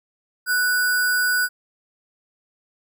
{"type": "tone with sample-and-hold", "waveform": "sine", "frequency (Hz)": 1480, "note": "F#6", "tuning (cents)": 0, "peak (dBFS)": -17, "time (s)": [0.46, 1.49], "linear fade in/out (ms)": 50, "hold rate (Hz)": 6300, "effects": []}